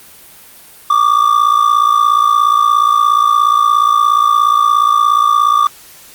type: ring-modulated tone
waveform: triangle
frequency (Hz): 1174.7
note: D6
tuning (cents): 0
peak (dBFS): -3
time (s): 0.9-5.67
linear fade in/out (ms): 0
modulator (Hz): 28.5
effects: white hiss -39 dBFS RMS until 6.14 s + Opus 32 kbps